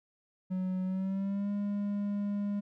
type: tone with pitch glide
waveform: triangle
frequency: 185.5 to 203.5 Hz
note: F#3 to G#3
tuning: +5 to -35 cents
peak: -28 dBFS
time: 0.5-2.61 s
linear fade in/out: 20 ms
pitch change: +160 cents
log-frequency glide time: 0.84-1.51 s
effects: none